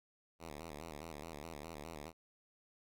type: tone with vibrato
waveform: 5% pulse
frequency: 77.9 Hz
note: D#2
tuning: 3 cents sharp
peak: -35 dBFS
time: 0.39-2.13 s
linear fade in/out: 50 ms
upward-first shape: square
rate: 4.8 Hz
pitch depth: 110 cents each way
effects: none